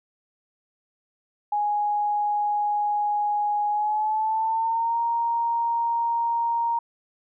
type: tone with pitch glide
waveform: sine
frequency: 830.6 to 932.3 Hz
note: G#5 to A#5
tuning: 0 to 0 cents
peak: -21 dBFS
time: 1.52-6.79 s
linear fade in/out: 5 ms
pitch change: +200 cents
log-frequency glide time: 3.69-4.99 s
effects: none